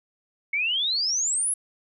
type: exponential sweep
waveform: sine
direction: up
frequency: 2178 to 11000 Hz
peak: -22 dBFS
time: 0.53-1.54 s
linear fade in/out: 5 ms
effects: none